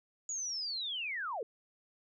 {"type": "linear sweep", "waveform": "sine", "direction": "down", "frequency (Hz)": [6860, 396.2], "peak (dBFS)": -35, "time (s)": [0.29, 1.43], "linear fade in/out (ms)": 2, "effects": []}